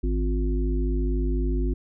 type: harmonic tone with a mistuned harmonic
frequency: 51.91 Hz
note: G#1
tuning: in tune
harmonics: 1 / 3 / 5 / 7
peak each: -22 / -36 / -31 / -32 dBFS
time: 0.03-1.74 s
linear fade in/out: 10 ms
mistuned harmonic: 7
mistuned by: -47 cents
effects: none